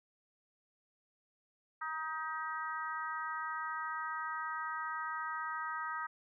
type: harmonic tone with a mistuned harmonic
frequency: 314.7 Hz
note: D#4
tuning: 20 cents sharp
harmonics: 3 / 4 / 5 / 6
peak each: -43 / -39 / -43 / -46 dBFS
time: 1.81-6.07 s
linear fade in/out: 10 ms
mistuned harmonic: 6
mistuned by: +21 cents
effects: none